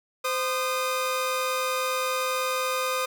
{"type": "tone pair together", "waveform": "sawtooth", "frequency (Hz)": [515.9, 1227], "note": ["C5", "D#6"], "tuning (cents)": [-24, -25], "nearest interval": "octave + minor third", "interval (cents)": 1499, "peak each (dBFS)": -24, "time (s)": [0.24, 3.06], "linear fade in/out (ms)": 10, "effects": []}